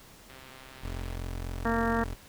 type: click train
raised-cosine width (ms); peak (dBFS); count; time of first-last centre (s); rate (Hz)
0.3; -33; 113; 0.3-1.155; 131
type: tone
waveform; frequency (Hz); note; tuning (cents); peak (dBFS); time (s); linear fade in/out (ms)
25% pulse; 44; F1; +14; -30; 0.83-2.15; 10
type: harmonic tone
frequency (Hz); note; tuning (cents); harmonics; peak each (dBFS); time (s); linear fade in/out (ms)
230.1; A#3; -22; 1 / 2 / 3 / 4 / 5 / 6 / 7 / 8; -29 / -32 / -34 / -35 / -36 / -37 / -37 / -38; 1.65-2.04; 5
effects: pink hiss -53 dBFS RMS until 2.28 s